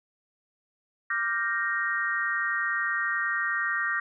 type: chord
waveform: sine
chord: G minor seventh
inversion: second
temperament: equal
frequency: 1174.7 / 1396.9 / 1568 / 1864.7 Hz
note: D6 / F6 / G6 / Bb6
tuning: 0 / 0 / 0 / 0 cents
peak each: -33 / -33 / -31 / -28 dBFS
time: 1.1-4 s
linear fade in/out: 5 ms
effects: none